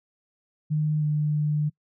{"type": "tone with pitch glide", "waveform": "sine", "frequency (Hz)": [152.6, 150.15], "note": ["D#3", "D3"], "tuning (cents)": [-33, 39], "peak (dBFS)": -21, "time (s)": [0.7, 1.7], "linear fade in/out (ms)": 20, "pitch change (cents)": -28, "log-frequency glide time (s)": [0.99, 1.05], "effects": ["noise-tail reverb RT60 0.1 s tail -25 dB re dry"]}